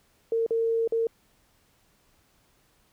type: tone with dropouts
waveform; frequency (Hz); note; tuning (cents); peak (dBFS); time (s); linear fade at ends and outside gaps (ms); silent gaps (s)
sine; 456; A#4; -38; -22; 0.32-1.07; 2; 0.464-0.507 / 0.876-0.922
effects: pink hiss -65 dBFS RMS until 2.92 s